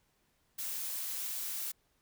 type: noise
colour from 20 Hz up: blue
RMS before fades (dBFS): -38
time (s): 0.58-1.72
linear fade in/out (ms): 10
effects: pink hiss -74 dBFS RMS until 2.01 s